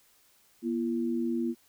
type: tone pair together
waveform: sine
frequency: 239.6 / 338.8 Hz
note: A#3 / E4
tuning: +48 / +48 cents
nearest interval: tritone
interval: 600 cents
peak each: -29 / -31 dBFS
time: 0.62-1.55 s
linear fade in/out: 50 ms
effects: white hiss -64 dBFS RMS until 1.68 s